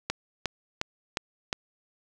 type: click train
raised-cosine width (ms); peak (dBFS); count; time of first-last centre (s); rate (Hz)
0.2; -10; 5; 0.1-1.529; 2.8
effects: none